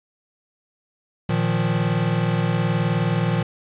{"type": "chord", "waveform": "square", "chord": "Bb suspended fourth", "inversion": "none", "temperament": "equal", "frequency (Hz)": [116.54, 155.56, 174.61], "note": ["Bb2", "Eb3", "F3"], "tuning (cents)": [0, 0, 0], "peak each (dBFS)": -24, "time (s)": [1.29, 3.43], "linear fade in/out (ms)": 5, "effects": ["resampled to 8000 Hz", "8-bit"]}